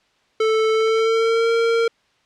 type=tone with pitch glide; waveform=square; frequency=440 to 460.3 Hz; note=A4 to A#4; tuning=0 to -22 cents; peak=-16 dBFS; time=0.4-1.88 s; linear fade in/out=5 ms; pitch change=+78 cents; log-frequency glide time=0.72-1.51 s; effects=white hiss -61 dBFS RMS until 2.25 s + low-pass 4000 Hz 12 dB/octave